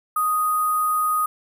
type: tone with sample-and-hold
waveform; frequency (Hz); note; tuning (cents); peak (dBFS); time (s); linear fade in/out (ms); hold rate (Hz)
sine; 1244.5; D#6; 0; -18; 0.16-1.26; 5; 11025
effects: none